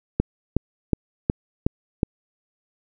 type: click train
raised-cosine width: 3 ms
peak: -5 dBFS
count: 6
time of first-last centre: 0.2-2.032 s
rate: 2.73 Hz
effects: none